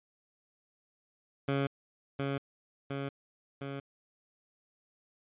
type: tone with echo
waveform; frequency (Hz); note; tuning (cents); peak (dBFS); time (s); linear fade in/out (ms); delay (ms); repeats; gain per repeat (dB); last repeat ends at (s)
15% pulse; 138.7; C#3; +1; -22; 1.48-1.67; 5; 710; 3; -3; 3.8
effects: resampled to 8000 Hz